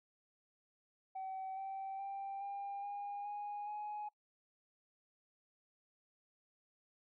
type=tone with pitch steps; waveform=sine; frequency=763 / 775 / 787.2 / 799.5 / 812.1 / 824.9 / 837.8 Hz; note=G5 / G5 / G5 / G5 / G#5 / G#5 / G#5; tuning=-47 / -20 / +7 / +34 / -39 / -12 / +15 cents; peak=-39 dBFS; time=1.15-4.09 s; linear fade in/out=10 ms; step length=420 ms; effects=noise-tail reverb RT60 0.1 s tail -21 dB re dry + tanh soft clip ceiling -38 dBFS